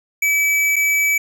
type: tone with dropouts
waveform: square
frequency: 2296 Hz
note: D7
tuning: 40 cents flat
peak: -15 dBFS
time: 0.22-1.18 s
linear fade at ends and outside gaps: 5 ms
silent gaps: 0.759-0.763 s
effects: none